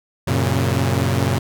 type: chord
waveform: sawtooth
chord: F# major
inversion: none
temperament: equal with one note detuned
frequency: 92.5 / 116.54 / 136.37 Hz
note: F#2 / A#2 / C#3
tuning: 0 / 0 / -28 cents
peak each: -17 dBFS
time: 0.27-1.39 s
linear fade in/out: 10 ms
effects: none